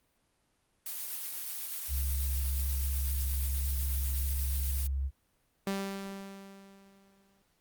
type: noise with tremolo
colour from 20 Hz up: blue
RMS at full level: -37 dBFS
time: 0.86-4.87 s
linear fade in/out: 2 ms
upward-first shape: triangle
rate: 8.2 Hz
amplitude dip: 25%
type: tone with vibrato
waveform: sine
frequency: 67.6 Hz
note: C#2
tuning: 43 cents flat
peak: -29 dBFS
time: 1.88-5.11 s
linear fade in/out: 50 ms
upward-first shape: square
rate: 14 Hz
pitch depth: 11 cents each way
type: tone with exponential decay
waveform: sawtooth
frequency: 196 Hz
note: G3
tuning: in tune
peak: -26 dBFS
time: 5.67-7.42 s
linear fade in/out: 0 ms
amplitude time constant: 380 ms
effects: pink hiss -73 dBFS RMS until 7.6 s + Opus 32 kbps